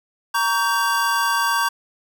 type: chord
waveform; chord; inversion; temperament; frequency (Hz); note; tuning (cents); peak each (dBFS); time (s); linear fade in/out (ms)
square; G diminished; first; equal with one note detuned; 932.3 / 1132 / 1568; Bb5 / Db6 / G6; 0 / +36 / 0; -23; 0.34-1.69; 10
effects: 9-bit